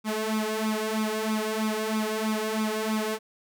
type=tone with flanger; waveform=sawtooth; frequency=217.2 Hz; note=A3; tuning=22 cents flat; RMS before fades=-28 dBFS; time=0.04-3.19 s; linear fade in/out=50 ms; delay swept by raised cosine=0.82 to 2.82 ms; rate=3.1 Hz; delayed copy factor=+0.8; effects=none